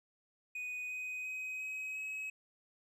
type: tone with pitch steps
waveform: triangle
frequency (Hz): 2487 / 2504 / 2522 / 2539 / 2557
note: D#7 / D#7 / D#7 / D#7 / D#7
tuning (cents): -1 / +10 / +23 / +34 / +47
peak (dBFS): -37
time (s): 0.55-2.3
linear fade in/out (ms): 5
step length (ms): 350
effects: none